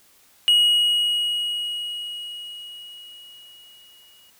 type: tone with exponential decay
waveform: triangle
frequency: 2898 Hz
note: F#7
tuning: 37 cents flat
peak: -11 dBFS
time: 0.48-4.3 s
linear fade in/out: 0 ms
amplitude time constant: 830 ms
effects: white hiss -56 dBFS RMS until 4.39 s